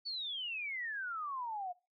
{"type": "exponential sweep", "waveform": "sine", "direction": "down", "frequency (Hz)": [4556, 699], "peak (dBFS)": -37, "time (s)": [0.05, 1.73], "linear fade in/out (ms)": 20, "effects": ["noise-tail reverb RT60 0.3 s tail -23 dB re dry"]}